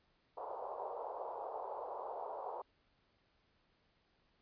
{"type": "band-pass noise", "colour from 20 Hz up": "white", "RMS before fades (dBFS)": -44, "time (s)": [0.37, 2.62], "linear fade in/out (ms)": 5, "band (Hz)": [430, 990], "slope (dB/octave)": 48, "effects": ["pink hiss -75 dBFS RMS until 4.41 s", "resampled to 11025 Hz"]}